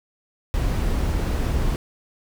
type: noise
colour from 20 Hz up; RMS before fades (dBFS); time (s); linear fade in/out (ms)
brown; -22; 0.54-1.76; 0
effects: none